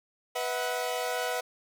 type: chord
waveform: sawtooth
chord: B suspended fourth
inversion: none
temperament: equal with one note detuned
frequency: 493.9 / 644.6 / 740 Hz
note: B4 / E5 / F#5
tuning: 0 / -39 / 0 cents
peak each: -29 / -31 / -30 dBFS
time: 0.35-1.41 s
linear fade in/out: 10 ms
effects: none